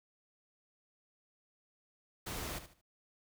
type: noise with echo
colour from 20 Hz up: pink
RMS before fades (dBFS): -41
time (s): 2.26-2.59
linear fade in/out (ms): 10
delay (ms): 75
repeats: 3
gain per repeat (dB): -11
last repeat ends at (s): 2.815
effects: none